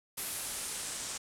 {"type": "noise with low-pass filter sweep", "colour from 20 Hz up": "white", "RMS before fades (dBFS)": -39, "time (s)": [0.17, 1.18], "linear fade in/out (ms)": 10, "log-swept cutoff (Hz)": [12000, 7600], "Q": 1.8, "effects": []}